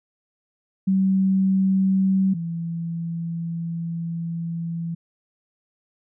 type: tone pair in turn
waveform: sine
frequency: 191.1 / 167.4 Hz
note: G3 / E3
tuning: -44 / +27 cents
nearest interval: major second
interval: 229 cents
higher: first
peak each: -16 / -25 dBFS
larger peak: first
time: 0.87-2.34 / 2.34-4.95 s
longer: second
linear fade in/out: 10 ms
effects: none